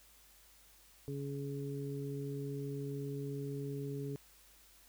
harmonic tone, 140.2 Hz, C#3, 20 cents sharp, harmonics 1 / 2 / 3, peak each -40 / -44 / -43 dBFS, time 1.08-4.16 s, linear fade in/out 0 ms, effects added 50 Hz sine -68 dBFS peak until 4.88 s + white hiss -63 dBFS RMS until 4.88 s

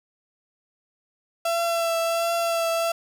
35% pulse tone with vibrato, 671 Hz, E5, 31 cents sharp, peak -20 dBFS, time 1.45-2.92 s, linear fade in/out 5 ms, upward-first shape triangle, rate 1.4 Hz, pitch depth 23 cents each way, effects 8-bit

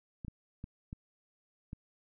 clicks, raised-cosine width 5 ms, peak -29 dBFS, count 5, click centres 0.248 / 0.282 / 0.641 / 0.929 / 1.731 s, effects none

